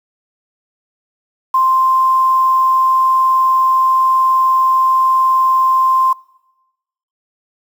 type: tone with quantisation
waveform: sine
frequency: 1046.5 Hz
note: C6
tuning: in tune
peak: -9 dBFS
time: 1.54-6.13 s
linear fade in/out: 5 ms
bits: 6
effects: noise-tail reverb RT60 1.0 s tail -23 dB re dry